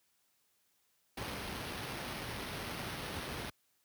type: noise with sample-and-hold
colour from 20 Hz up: pink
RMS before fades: -41 dBFS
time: 1.17-3.5 s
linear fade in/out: 5 ms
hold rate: 7350 Hz
effects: white hiss -75 dBFS RMS until 3.84 s + high-pass 60 Hz 12 dB/octave